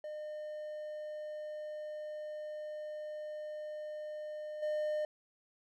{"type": "tone with level steps", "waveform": "triangle", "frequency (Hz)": 607, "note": "D#5", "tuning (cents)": -43, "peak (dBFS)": [-38, -30], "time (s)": [0.04, 5.05], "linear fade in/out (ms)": 2, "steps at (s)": 4.62, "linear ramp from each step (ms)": 10, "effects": []}